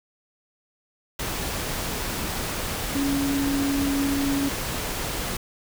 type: tone in noise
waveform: sine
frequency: 278.6 Hz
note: C#4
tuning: 9 cents sharp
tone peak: -22 dBFS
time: 2.95-4.49 s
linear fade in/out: 5 ms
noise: pink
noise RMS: -29 dBFS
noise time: 1.19-5.37 s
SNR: +4 dB
effects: none